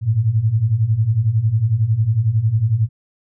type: beating tone pair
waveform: sine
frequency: 103.8 / 114.8 Hz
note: G#2 / A#2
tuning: 0 / -26 cents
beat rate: 11 Hz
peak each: -19 / -15 dBFS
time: 0.01-2.89 s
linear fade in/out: 50 ms
effects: none